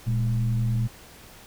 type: tone with frequency modulation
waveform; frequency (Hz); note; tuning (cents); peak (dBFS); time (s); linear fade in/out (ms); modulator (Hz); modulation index
sine; 116.9; A#2; +5; -21; 0.06-0.88; 20; 89.4; 0.56
effects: pink hiss -48 dBFS RMS until 1.46 s